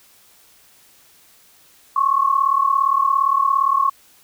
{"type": "tone pair together", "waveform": "sine", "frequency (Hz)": [1078.6, 1116], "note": ["C#6", "C#6"], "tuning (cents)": [-48, 11], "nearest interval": "minor second", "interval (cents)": 59, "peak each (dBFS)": -17, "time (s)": [1.96, 3.9], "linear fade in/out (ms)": 5, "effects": ["white hiss -52 dBFS RMS until 4.23 s"]}